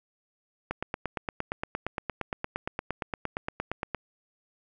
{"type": "click train", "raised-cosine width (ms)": 0.5, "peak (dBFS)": -15, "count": 29, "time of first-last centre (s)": [0.71, 3.947], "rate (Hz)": 8.65, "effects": []}